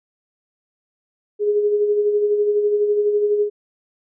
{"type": "tone with tremolo", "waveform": "sine", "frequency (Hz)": 415.3, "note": "G#4", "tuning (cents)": 0, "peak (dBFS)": -13, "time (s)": [1.39, 3.5], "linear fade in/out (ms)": 50, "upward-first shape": "sine", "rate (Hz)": 12, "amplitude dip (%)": 45, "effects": []}